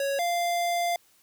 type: tone pair in turn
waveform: square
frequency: 554.4 / 694.3 Hz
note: C#5 / F5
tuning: 0 / -10 cents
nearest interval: major third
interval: 390 cents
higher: second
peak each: -26 / -25 dBFS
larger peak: second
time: 0-0.19 / 0.19-0.96 s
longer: second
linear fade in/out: 2 ms
effects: white hiss -62 dBFS RMS until 1.22 s